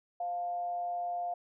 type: tone with frequency modulation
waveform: sine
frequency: 703 Hz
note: F5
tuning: 11 cents sharp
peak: -32 dBFS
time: 0.2-1.34 s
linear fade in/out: 5 ms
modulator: 181 Hz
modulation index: 0.23
effects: none